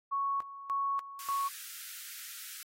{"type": "tone with tremolo", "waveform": "sine", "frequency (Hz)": 1108.7, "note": "C#6", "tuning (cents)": 0, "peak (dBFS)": -29, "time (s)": [0.11, 1.49], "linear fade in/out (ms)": 20, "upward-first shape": "square", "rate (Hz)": 1.7, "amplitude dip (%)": 80}
{"type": "high-pass noise", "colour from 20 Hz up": "white", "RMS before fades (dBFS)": -45, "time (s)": [1.19, 2.63], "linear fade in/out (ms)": 2, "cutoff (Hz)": 1300, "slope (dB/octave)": 96}
{"effects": ["AAC 48 kbps"]}